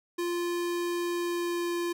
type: tone with pitch glide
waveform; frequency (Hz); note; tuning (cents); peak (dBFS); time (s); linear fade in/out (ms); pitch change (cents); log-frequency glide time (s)
square; 347.8 to 345.8; F4 to F4; -7 to -17; -29; 0.18-1.93; 10; -10; 1.13-1.78
effects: none